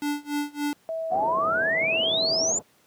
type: tone with tremolo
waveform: square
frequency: 291.8 Hz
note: D4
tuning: 11 cents flat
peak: -24 dBFS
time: 0.02-0.73 s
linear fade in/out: 0 ms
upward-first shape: sine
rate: 3.5 Hz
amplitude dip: 95%
type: tone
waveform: sine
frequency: 650 Hz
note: E5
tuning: 24 cents flat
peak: -27 dBFS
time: 0.89-2.52 s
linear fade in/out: 0 ms
type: low-pass noise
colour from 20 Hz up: white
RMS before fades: -35 dBFS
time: 1.09-2.63 s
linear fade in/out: 50 ms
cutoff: 720 Hz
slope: 24 dB/octave
type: exponential sweep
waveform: sine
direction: up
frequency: 713 to 7270 Hz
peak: -22 dBFS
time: 1.11-2.59 s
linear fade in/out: 10 ms
effects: pink hiss -61 dBFS RMS until 2.86 s + high-pass 150 Hz 12 dB/octave